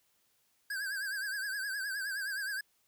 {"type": "tone with vibrato", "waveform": "square", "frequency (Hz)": 1600, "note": "G6", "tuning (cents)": 35, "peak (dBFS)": -35, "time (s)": [0.7, 2.61], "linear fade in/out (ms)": 5, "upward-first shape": "triangle", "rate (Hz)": 9.6, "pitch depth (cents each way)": 110, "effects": ["white hiss -73 dBFS RMS until 2.87 s"]}